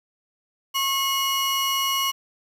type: tone pair together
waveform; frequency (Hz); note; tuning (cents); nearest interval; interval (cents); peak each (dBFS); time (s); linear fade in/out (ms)
35% pulse; 1086 / 2906; C#6 / F#7; -36 / -32; octave + perfect fourth; 1704; -23 / -22; 0.74-2.12; 20
effects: 8-bit